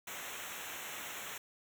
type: noise with comb filter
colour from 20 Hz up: pink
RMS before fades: -44 dBFS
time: 0.07-1.38 s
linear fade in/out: 5 ms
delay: 0.21 ms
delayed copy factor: -1
effects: none